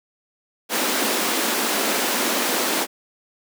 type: high-pass noise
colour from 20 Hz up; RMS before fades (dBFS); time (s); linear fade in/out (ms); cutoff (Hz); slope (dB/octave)
pink; -22; 0.69-2.87; 50; 220; 48
effects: none